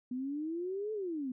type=exponential two-way sweep; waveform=sine; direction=up then down; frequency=245.3 to 440 to 245.3 Hz; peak=-34 dBFS; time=0.11-1.32 s; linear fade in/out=5 ms; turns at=0.93 s; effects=none